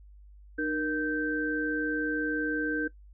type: tone cluster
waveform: sine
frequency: 304.3 / 470.5 / 1557 Hz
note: D#4 / A#4 / G6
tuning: -38 / +16 / -12 cents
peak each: -30 / -34 / -31 dBFS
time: 0.58-2.88 s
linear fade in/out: 10 ms
effects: noise-tail reverb RT60 0.1 s tail -18 dB re dry + added 50 Hz sine -49 dBFS peak until 3.13 s